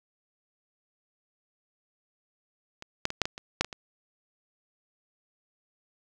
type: clicks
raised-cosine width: 0.2 ms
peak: -23 / -8 / -17 / -6 / -13 / -22 / -6 / -17 / -21 dBFS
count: 9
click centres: 2.824 / 3.054 / 3.104 / 3.217 / 3.255 / 3.379 / 3.61 / 3.646 / 3.728 s
effects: none